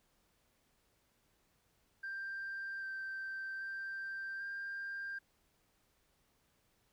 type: tone with pitch steps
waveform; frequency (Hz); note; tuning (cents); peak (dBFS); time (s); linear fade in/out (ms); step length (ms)
sine; 1580 / 1562 / 1573 / 1593; G6 / G6 / G6 / G6; +13 / -7 / +6 / +27; -38; 2.03-5.19; 10; 790
effects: tanh soft clip ceiling -37 dBFS + pink hiss -75 dBFS RMS until 6.92 s